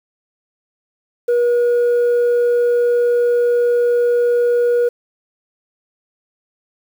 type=tone; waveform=sine; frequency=480.7 Hz; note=B4; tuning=47 cents flat; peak=-9 dBFS; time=1.28-4.89 s; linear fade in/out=10 ms; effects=tanh soft clip ceiling -11 dBFS + 7-bit